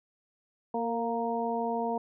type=harmonic tone with a mistuned harmonic; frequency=233.1 Hz; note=A#3; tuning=in tune; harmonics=1 / 2 / 3 / 4; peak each=-34 / -33 / -33 / -34 dBFS; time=0.74-1.98 s; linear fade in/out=5 ms; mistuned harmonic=2; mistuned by=-21 cents; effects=none